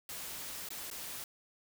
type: noise with dropouts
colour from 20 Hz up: white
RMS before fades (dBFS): -43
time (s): 0.09-1.24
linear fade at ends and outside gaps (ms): 2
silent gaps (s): 0.689-0.704 / 0.902-0.912
effects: none